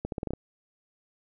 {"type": "accelerating click train", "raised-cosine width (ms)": 2, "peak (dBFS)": -18, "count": 7, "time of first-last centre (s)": [0.05, 0.335], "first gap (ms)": 72, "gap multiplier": 0.83, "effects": []}